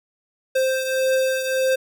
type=beating tone pair; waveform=square; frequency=523.3 / 525 Hz; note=C5 / C5; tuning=0 / +6 cents; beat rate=1.7 Hz; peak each=-20 / -27 dBFS; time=0.55-1.76 s; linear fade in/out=10 ms; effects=none